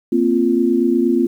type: chord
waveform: sine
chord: Bb suspended second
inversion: none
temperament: equal with one note detuned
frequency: 233.1 / 261.6 / 346 Hz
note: Bb3 / C4 / F4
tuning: 0 / 0 / -16 cents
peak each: -18 / -17 / -16 dBFS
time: 0.12-1.27 s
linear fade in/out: 5 ms
effects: 8-bit